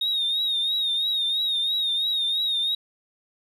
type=tone with vibrato; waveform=sine; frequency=3724 Hz; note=A#7; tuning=2 cents flat; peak=-20 dBFS; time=0.01-2.75 s; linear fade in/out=5 ms; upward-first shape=triangle; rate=3 Hz; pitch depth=79 cents each way; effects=tanh soft clip ceiling -19 dBFS + 10-bit